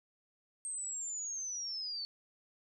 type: linear sweep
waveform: sine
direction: down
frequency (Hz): 8430 to 4435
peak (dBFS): -37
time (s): 0.65-2.05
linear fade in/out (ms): 0
effects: none